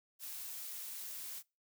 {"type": "noise", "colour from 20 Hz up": "blue", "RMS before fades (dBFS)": -45, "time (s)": [0.19, 1.43], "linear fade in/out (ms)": 50, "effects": ["noise-tail reverb RT60 0.3 s tail -26 dB re dry"]}